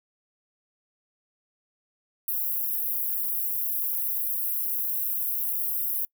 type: high-pass noise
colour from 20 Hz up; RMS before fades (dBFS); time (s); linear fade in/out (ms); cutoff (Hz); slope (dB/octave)
pink; -28; 2.28-6.05; 2; 12000; 48
effects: noise-tail reverb RT60 0.1 s tail -25 dB re dry